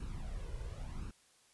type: noise with flanger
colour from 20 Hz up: brown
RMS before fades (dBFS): -42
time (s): 0-1.11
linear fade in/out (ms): 5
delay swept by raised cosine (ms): 0.73 to 2.03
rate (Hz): 0.91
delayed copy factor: +0.7
effects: white hiss -67 dBFS RMS until 1.53 s + resampled to 24000 Hz